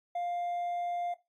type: tone with hard clipping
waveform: sine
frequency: 701 Hz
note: F5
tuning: 6 cents sharp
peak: -32 dBFS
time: 0.15-1.14 s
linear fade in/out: 5 ms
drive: 2 dB
effects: noise-tail reverb RT60 0.2 s tail -17 dB re dry + AAC 48 kbps